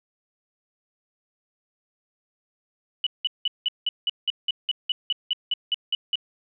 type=tone bursts; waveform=sine; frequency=2960 Hz; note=F#7; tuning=in tune; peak=-20 dBFS; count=16; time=3.04-6.156 s; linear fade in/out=2 ms; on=26 ms; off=180 ms; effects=none